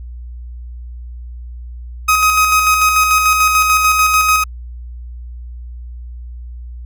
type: tone with tremolo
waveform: 30% pulse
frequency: 1261 Hz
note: D#6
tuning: 23 cents sharp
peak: -6 dBFS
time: 2.08-4.44 s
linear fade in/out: 10 ms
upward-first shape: square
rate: 6.8 Hz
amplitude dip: 35%
effects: added 60 Hz sine -27 dBFS peak until 6.85 s